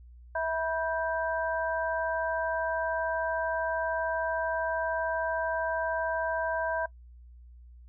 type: tone cluster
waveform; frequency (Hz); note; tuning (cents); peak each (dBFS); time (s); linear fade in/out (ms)
sine; 652 / 973 / 1570; E5 / B5 / G6; -19 / -26 / +2; -30 / -33 / -33; 0.35-6.86; 5
effects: noise-tail reverb RT60 0.1 s tail -21 dB re dry + added 60 Hz sine -48 dBFS peak until 7.88 s